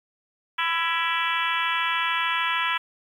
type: harmonic tone with a mistuned harmonic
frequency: 333.2 Hz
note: E4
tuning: 19 cents sharp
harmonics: 3 / 4 / 5 / 6 / 7 / 8 / 9 / 10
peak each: -28 / -29 / -30 / -31 / -31 / -32 / -33 / -33 dBFS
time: 0.58-2.78 s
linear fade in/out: 10 ms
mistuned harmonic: 6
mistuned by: -30 cents
effects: 9-bit